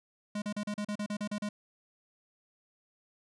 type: tone bursts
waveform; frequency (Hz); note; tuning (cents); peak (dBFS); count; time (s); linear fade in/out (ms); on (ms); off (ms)
square; 207.7; G#3; 0; -33; 11; 0.35-1.49; 5; 70; 37
effects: resampled to 22050 Hz